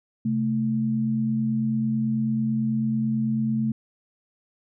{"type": "tone pair together", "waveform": "sine", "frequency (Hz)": [131.9, 221], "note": ["C3", "A3"], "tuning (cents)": [14, 8], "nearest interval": "major sixth", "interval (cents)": 894, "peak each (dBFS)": [-28, -22], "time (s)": [0.25, 3.72], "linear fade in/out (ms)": 5, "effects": []}